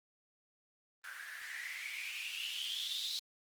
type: noise with band-pass filter sweep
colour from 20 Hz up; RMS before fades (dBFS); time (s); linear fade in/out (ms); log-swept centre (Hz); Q
blue; -42; 1.04-3.19; 0; 1500 to 4000; 9.3
effects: Opus 24 kbps